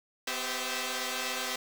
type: tone cluster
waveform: 5% pulse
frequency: 252.4 / 392.6 / 522 / 653 Hz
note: B3 / G4 / C5 / E5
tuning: +38 / +3 / -4 / -17 cents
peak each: -26 dBFS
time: 0.27-1.56 s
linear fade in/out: 5 ms
effects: 8-bit